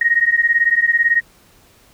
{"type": "beating tone pair", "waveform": "sine", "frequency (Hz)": [1864.7, 1882.7], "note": ["A#6", "A#6"], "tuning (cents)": [0, 17], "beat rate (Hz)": 18, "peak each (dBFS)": -15, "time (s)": [0.01, 1.21], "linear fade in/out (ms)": 5, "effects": ["pink hiss -51 dBFS RMS until 1.93 s"]}